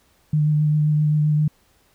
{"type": "tone with vibrato", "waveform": "sine", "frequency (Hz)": 151.2, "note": "D#3", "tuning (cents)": -49, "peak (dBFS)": -15, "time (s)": [0.33, 1.48], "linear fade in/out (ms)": 5, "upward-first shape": "triangle", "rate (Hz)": 7.6, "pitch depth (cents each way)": 20, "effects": ["pink hiss -60 dBFS RMS until 1.94 s"]}